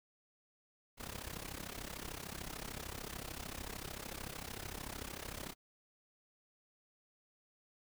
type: noise with amplitude modulation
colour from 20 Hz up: pink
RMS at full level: -42 dBFS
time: 0.97-5.55 s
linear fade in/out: 50 ms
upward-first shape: sine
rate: 33.4 Hz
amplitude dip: 85%
effects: none